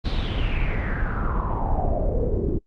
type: noise with low-pass filter sweep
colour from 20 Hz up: brown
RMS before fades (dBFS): -23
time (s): 0.04-2.59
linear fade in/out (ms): 20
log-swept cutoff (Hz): 4200 to 350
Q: 5.7
effects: noise-tail reverb RT60 0.1 s tail -23 dB re dry + Opus 32 kbps